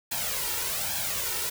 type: noise with flanger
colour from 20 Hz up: white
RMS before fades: -30 dBFS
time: 0.11-1.5 s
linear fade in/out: 10 ms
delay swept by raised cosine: 1.2 to 2.2 ms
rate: 1.2 Hz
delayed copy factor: +0.7
effects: none